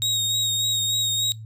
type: tone with vibrato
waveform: 30% pulse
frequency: 3759 Hz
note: A#7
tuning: 14 cents sharp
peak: -18 dBFS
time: 0.02-1.32 s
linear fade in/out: 0 ms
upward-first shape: sine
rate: 3.4 Hz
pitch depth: 24 cents each way
effects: noise-tail reverb RT60 0.2 s tail -21 dB re dry + added 110 Hz sine -35 dBFS peak until 1.45 s